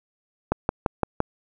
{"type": "click train", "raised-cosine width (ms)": 1, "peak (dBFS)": -6, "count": 5, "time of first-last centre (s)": [0.52, 1.204], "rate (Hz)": 5.85, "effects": []}